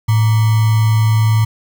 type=tone with sample-and-hold; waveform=sine; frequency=109.9 Hz; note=A2; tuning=2 cents flat; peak=-9 dBFS; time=0.08-1.45 s; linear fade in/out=10 ms; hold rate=1050 Hz; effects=none